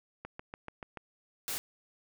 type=click train; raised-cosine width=0.5 ms; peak=-26 dBFS; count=6; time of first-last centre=0.25-0.973 s; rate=6.92 Hz
type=noise; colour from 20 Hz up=white; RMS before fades=-36 dBFS; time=1.48-1.58 s; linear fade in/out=0 ms
effects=none